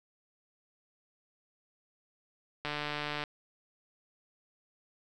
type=click train; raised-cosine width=0.3 ms; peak=-19 dBFS; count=88; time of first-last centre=2.65-3.238 s; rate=148 Hz; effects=none